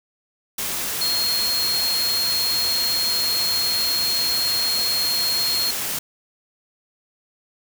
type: tone in noise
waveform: sine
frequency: 4255 Hz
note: C8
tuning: 28 cents sharp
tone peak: -20 dBFS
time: 1.01-5.71 s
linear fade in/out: 5 ms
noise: white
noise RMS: -26 dBFS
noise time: 0.58-5.99 s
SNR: +3 dB
effects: none